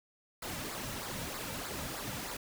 pink noise with flanger, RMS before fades -40 dBFS, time 0.42-2.37 s, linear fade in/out 5 ms, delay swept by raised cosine 0.32 to 2.82 ms, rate 3.2 Hz, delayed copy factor -0.65, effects none

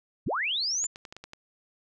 sine linear sweep, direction up, 36.75 to 7280 Hz, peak -26 dBFS, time 0.26-0.87 s, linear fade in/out 10 ms
clicks, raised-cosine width 0.2 ms, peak -25 dBFS, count 7, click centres 0.842 / 0.959 / 1.052 / 1.125 / 1.166 / 1.24 / 1.334 s
effects none

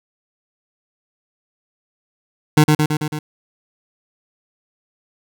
25% pulse tone with echo, 152 Hz, D#3, 40 cents flat, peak -4 dBFS, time 2.57-2.64 s, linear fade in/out 5 ms, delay 110 ms, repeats 5, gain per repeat -3 dB, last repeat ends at 3.19 s, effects none

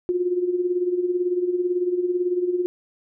sine tone with tremolo, 357.7 Hz, F4, 41 cents sharp, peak -17 dBFS, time 0.09-2.66 s, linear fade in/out 0 ms, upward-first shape sine, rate 18 Hz, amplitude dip 65%, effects none

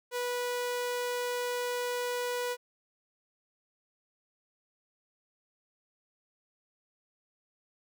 sawtooth tone, 490 Hz, B4, 14 cents flat, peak -27 dBFS, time 0.11-2.57 s, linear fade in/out 50 ms, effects none

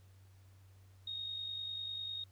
sine tone with amplitude modulation, 3729 Hz, A#7, in tune, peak -37 dBFS, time 1.07-2.24 s, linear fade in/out 5 ms, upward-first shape sine, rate 50 Hz, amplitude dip 45%, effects added 95 Hz sine -58 dBFS peak until 2.31 s + pink hiss -71 dBFS RMS until 2.31 s

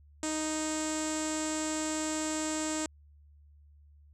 sawtooth tone with low-pass filter, 311.1 Hz, D#4, in tune, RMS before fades -33 dBFS, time 0.23-2.86 s, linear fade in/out 2 ms, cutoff 7600 Hz, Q 8.5, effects added 73 Hz sine -55 dBFS peak until 4.13 s

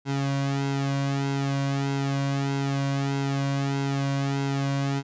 sawtooth tone with flanger, 138.4 Hz, C#3, 2 cents flat, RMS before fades -26 dBFS, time 0.05-5.03 s, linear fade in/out 50 ms, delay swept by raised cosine 1.7 to 2.33 ms, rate 1.6 Hz, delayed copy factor -0.8, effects resampled to 16000 Hz

